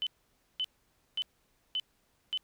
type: tone bursts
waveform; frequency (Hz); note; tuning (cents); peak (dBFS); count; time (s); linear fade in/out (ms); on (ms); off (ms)
sine; 3028; F#7; +39; -29; 5; 0.02-2.375; 0; 47; 530
effects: pink hiss -72 dBFS RMS until 2.43 s